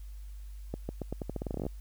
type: accelerating click train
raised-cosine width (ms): 2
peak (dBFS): -21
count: 17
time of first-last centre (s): 0.74-1.666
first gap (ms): 150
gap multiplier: 0.85
effects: added 50 Hz sine -41 dBFS peak until 1.8 s + white hiss -64 dBFS RMS until 1.8 s